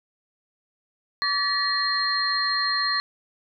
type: tone cluster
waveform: sine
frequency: 1144 / 1737 / 1919 / 4202 Hz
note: D6 / A6 / A#6 / C8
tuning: -46 / -23 / +50 / +7 cents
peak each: -27 / -31 / -29 / -24 dBFS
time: 1.22-3 s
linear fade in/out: 0 ms
effects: none